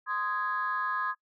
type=chord; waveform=sine; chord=Ab major; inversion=first; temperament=just; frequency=1038.3 / 1245.9 / 1661.2 Hz; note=C6 / Eb6 / Ab6; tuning=-14 / +2 / 0 cents; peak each=-32 dBFS; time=0.06-1.15 s; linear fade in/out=50 ms; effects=noise-tail reverb RT60 0.1 s tail -24 dB re dry + tanh soft clip ceiling -20 dBFS